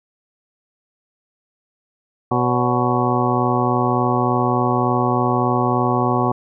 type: harmonic tone with a mistuned harmonic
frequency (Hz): 123.4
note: B2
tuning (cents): -1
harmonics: 1 / 2 / 3 / 4 / 5 / 6 / 7 / 8 / 9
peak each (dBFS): -22 / -22 / -23 / -28 / -28 / -23 / -25 / -27 / -23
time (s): 2.31-6.32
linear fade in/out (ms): 5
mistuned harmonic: 5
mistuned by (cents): -120
effects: none